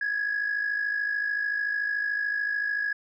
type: tone pair together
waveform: sine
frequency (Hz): 1661.2 / 1714.8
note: G#6 / A6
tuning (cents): 0 / -45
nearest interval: minor second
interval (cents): 55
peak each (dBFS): -25 / -31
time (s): 0.01-2.93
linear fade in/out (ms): 5
effects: tanh soft clip ceiling -21 dBFS